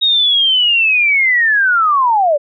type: linear sweep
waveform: sine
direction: down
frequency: 3778 to 554.4 Hz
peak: -9 dBFS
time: 0.01-2.38 s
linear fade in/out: 20 ms
effects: none